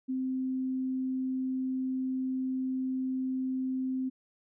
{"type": "tone", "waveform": "sine", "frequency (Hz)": 260, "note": "C4", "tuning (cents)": -11, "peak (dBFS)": -29, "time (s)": [0.08, 4.1], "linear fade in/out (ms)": 20, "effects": []}